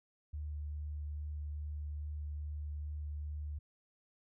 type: tone with vibrato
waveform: sine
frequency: 74.5 Hz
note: D2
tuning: 25 cents sharp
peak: -38 dBFS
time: 0.33-3.59 s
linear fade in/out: 10 ms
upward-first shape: sine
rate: 2.4 Hz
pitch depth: 9 cents each way
effects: none